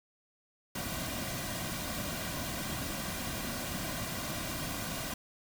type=noise with comb filter; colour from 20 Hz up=pink; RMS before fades=-37 dBFS; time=0.75-5.14 s; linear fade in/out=5 ms; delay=2.3 ms; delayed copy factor=-0.6; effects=none